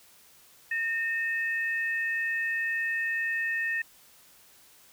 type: tone pair together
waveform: sine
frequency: 1830 / 2588 Hz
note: A#6 / E7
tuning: -32 / -32 cents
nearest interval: tritone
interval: 600 cents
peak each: -27 / -36 dBFS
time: 0.71-3.82 s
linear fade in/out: 5 ms
effects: white hiss -57 dBFS RMS until 4.92 s